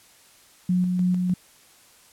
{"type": "tone with tremolo", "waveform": "sine", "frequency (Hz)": 180.9, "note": "F#3", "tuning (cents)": -39, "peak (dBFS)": -18, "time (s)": [0.69, 1.34], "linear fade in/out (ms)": 5, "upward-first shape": "square", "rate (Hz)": 3.3, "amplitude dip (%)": 30, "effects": ["white hiss -54 dBFS RMS until 2.12 s", "low-pass 12000 Hz 12 dB/octave"]}